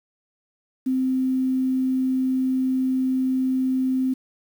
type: tone with quantisation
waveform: sine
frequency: 259.9 Hz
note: C4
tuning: 11 cents flat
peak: -19 dBFS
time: 0.86-4.14 s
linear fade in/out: 10 ms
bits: 8
effects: none